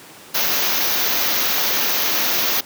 white band-stop noise, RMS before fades -19 dBFS, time 0.34-2.61 s, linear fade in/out 10 ms, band 6600 to 12000 Hz, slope 96 dB/octave, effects pink hiss -41 dBFS RMS until 2.65 s + high-pass 200 Hz 12 dB/octave

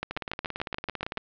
two click trains, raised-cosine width 0.3 ms, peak -16 / -14 dBFS, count 20 / 9, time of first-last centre 0.11-1.177 / 0.03-1.173 s, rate 17.8 / 7 Hz, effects low-pass 4000 Hz 12 dB/octave

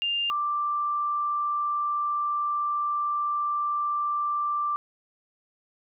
sine tone pair in turn, 2801 / 1177.7 Hz, F7 / D6, +4 / +4 cents, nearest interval octave + minor third, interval 1500 cents, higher first, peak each -24 dBFS, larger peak neither, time 0.02-0.3 / 0.3-4.76 s, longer second, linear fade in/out 0 ms, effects none

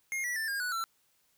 square tone with pitch steps, 2136 / 1947.4 / 1775.5 / 1618.8 / 1475.9 / 1345.6 Hz, C7 / B6 / A6 / G#6 / F#6 / E6, +35 / -25 / +15 / -45 / -5 / +35 cents, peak -32 dBFS, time 0.12-0.84 s, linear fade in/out 0 ms, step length 120 ms, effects white hiss -71 dBFS RMS until 1.37 s

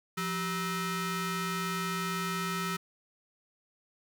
sawtooth ring-modulated tone, 564 Hz, C#5, 30 cents sharp, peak -24 dBFS, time 0.17-2.77 s, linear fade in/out 10 ms, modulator 739 Hz, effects none

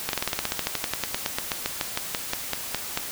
slowing click train, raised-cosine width 0.2 ms, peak -7 dBFS, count 27, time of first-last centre 0.09-2.974 s, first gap 42 ms, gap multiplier 1.07, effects white hiss -34 dBFS RMS until 3.11 s

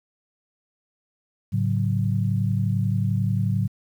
sine chord, F# minor, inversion first, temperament equal with one note detuned, 107.3 / 138.59 / 185 Hz, A2 / C#3 / F#3, -43 / 0 / 0 cents, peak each -22 / -26 / -26 dBFS, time 1.52-3.68 s, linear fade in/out 20 ms, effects 9-bit

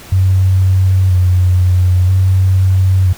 sine tone with vibrato, 92.5 Hz, F#2, in tune, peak -7 dBFS, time 0.12-3.13 s, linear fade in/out 5 ms, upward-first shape square, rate 0.51 Hz, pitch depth 30 cents each way, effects pink hiss -35 dBFS RMS until 3.17 s

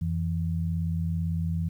sine tone pair together, 87.7 / 165.56 Hz, F2 / E3, +8 / +8 cents, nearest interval major seventh, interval 1100 cents, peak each -28 dBFS, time 0.01-1.69 s, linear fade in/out 10 ms, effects 10-bit

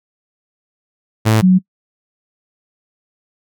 sawtooth / sine tone pair in turn, 110 / 185 Hz, A2 / F#3, 0 / 0 cents, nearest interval major sixth, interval 900 cents, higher second, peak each -6 dBFS, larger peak neither, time 1.25-1.42 / 1.42-1.59 s, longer neither, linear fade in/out 20 ms, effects noise-tail reverb RT60 0.1 s tail -23 dB re dry

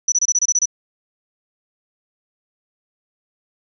sine tone bursts, 5930 Hz, F#8, 3 cents sharp, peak -13 dBFS, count 9, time 0.08-0.657 s, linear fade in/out 5 ms, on 41 ms, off 26 ms, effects none

